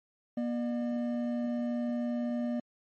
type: tone pair together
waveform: triangle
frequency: 239.7 / 602 Hz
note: A#3 / D5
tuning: +48 / +43 cents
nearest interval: octave + major third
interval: 1595 cents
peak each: -28 / -36 dBFS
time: 0.37-2.6 s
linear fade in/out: 5 ms
effects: MP3 32 kbps

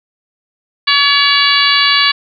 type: harmonic tone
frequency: 568 Hz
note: C#5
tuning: 42 cents sharp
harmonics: 2 / 3 / 4 / 5 / 6 / 7 / 8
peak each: -16 / -16 / -16 / -16 / -16 / -16 / -16 dBFS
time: 0.87-2.12 s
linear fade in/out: 10 ms
effects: none

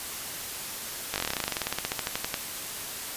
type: slowing click train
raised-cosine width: 0.2 ms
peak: -10 dBFS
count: 26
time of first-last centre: 1.14-2.342 s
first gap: 19 ms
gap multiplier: 1.07
effects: white hiss -36 dBFS RMS until 3.16 s + resampled to 32000 Hz

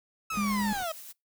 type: linear sweep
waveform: 30% pulse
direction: down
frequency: 1318.5 to 622.3 Hz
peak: -28 dBFS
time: 0.3-0.92 s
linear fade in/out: 5 ms
type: noise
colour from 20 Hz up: pink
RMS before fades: -44 dBFS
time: 0.3-0.86 s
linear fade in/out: 50 ms
type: tone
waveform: sine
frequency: 205.3 Hz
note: G#3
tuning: 20 cents flat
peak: -27 dBFS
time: 0.37-0.73 s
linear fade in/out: 5 ms
type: noise with tremolo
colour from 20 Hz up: blue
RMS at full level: -44 dBFS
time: 0.47-1.13 s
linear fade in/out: 20 ms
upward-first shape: sine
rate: 8.3 Hz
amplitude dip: 25%
effects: noise-tail reverb RT60 0.2 s tail -25 dB re dry

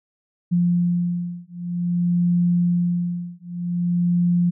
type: beating tone pair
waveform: sine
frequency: 174.61 / 175.13 Hz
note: F3 / F3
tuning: 0 / +5 cents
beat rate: 0.52 Hz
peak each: -21 dBFS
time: 0.51-4.51 s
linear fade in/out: 20 ms
effects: none

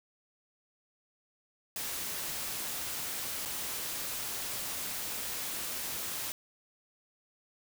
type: noise with dropouts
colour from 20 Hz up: white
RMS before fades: -37 dBFS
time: 1.76-6.32 s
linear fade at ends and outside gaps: 1 ms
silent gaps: 3.452-3.457 s
effects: none

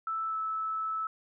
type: tone with pitch glide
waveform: sine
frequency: 1318.5 to 1307.1 Hz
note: E6 to E6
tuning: 0 to -15 cents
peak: -30 dBFS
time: 0.07-1.07 s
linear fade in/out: 2 ms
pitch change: -15 cents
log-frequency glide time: 0.27-0.36 s
effects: none

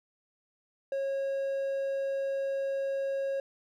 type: tone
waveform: triangle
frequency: 546 Hz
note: C#5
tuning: 26 cents flat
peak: -27 dBFS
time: 0.92-3.4 s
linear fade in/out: 2 ms
effects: none

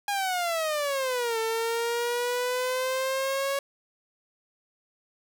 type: exponential two-way sweep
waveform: sawtooth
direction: down then up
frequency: 822 to 446.3 to 556 Hz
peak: -22 dBFS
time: 0.08-3.59 s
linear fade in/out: 2 ms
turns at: 1.39 s
effects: none

